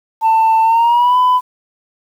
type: tone with pitch glide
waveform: sine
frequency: 892 to 1001.2 Hz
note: A5 to B5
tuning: +23 to +23 cents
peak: -6 dBFS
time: 0.21-1.41 s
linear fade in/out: 50 ms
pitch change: +200 cents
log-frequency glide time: 0.63-1.17 s
effects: tanh soft clip ceiling -7 dBFS + 7-bit